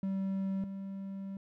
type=tone pair in turn; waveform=triangle; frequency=193.1 / 194.78 Hz; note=G3 / G3; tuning=-26 / -11 cents; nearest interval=unison; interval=15 cents; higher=second; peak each=-29 / -36 dBFS; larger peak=first; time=0.03-0.64 / 0.64-1.37 s; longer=second; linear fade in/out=2 ms; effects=none